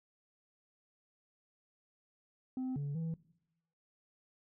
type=tone with pitch steps; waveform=sine; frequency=258 / 143 / 163.3 Hz; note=C4 / D3 / E3; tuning=-24 / -46 / -16 cents; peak=-32 dBFS; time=2.57-3.14 s; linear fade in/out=2 ms; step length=190 ms; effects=noise-tail reverb RT60 0.8 s tail -21 dB re dry + tanh soft clip ceiling -34 dBFS